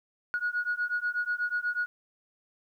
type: beating tone pair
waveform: sine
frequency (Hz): 1448 / 1456.2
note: F#6 / F#6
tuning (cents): -38 / -28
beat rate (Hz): 8.2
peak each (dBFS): -30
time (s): 0.34-1.86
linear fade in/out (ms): 0
effects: tanh soft clip ceiling -21 dBFS + 11-bit